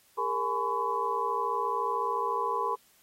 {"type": "tone cluster", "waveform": "sine", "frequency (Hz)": [407.8, 467.2, 843, 1009, 1123], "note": ["G#4", "A#4", "G#5", "B5", "C#6"], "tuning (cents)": [-32, 4, 26, 37, 22], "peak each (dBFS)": [-36, -35, -37, -29, -35], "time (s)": [0.17, 2.76], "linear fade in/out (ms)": 20, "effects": ["white hiss -63 dBFS RMS until 3.02 s", "AAC 48 kbps"]}